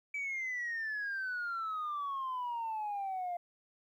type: exponential sweep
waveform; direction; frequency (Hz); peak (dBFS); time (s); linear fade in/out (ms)
sine; down; 2308 to 694; -33; 0.14-3.37; 5
effects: tanh soft clip ceiling -32 dBFS + 12-bit